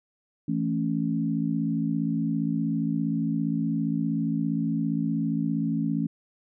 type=chord; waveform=sine; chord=A major; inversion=second; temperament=equal; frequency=164.81 / 220 / 277.2 Hz; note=E3 / A3 / C#4; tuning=0 / 0 / 0 cents; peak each=-28 dBFS; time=0.48-6.07 s; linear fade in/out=5 ms; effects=none